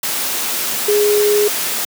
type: tone in noise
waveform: sine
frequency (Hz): 415.6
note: G#4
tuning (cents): +1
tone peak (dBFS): -11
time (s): 0.88-1.48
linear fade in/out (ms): 5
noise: white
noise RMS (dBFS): -20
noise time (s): 0.03-1.85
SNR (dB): +6
effects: high-pass 200 Hz 12 dB/octave